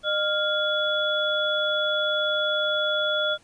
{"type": "tone cluster", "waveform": "sine", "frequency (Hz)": [610, 1401, 3399], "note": ["D#5", "F6", "G#7"], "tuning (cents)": [-34, 5, 39], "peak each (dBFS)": -26, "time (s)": [0.03, 3.38], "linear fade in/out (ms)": 50, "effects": ["pink hiss -58 dBFS RMS until 3.43 s", "resampled to 22050 Hz"]}